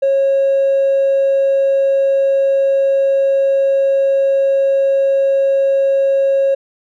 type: tone with hard clipping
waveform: sine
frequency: 546 Hz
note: C#5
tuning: 26 cents flat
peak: -11 dBFS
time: 0.02-6.55 s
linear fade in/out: 10 ms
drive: 1 dB
effects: none